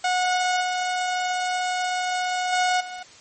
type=tone with level steps; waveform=sawtooth; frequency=730 Hz; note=F#5; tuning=24 cents flat; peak=-16 / -19 / -15 / -29 dBFS; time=0.04-3.03 s; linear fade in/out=5 ms; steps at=0.61 / 2.52 / 2.8 s; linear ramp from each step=10 ms; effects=white hiss -48 dBFS RMS until 3.2 s + MP3 32 kbps